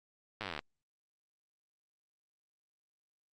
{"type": "slowing click train", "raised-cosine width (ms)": 0.3, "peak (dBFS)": -22, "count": 17, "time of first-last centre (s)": [0.41, 0.591], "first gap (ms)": 9, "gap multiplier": 1.03, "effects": ["Opus 48 kbps"]}